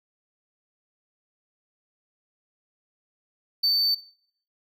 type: tone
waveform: triangle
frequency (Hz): 4551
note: C#8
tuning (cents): +45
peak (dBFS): -18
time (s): 3.63-3.95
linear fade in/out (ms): 10
effects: noise-tail reverb RT60 0.6 s tail -20 dB re dry